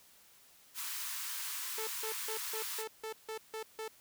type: high-pass noise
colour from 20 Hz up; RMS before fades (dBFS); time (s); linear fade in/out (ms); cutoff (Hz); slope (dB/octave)
white; -40; 0.74-2.85; 50; 910; 96
type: tone bursts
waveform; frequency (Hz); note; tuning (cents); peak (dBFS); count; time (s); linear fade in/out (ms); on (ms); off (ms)
sawtooth; 440; A4; 0; -35; 9; 1.78-3.879; 2; 91; 160
effects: white hiss -62 dBFS RMS until 4 s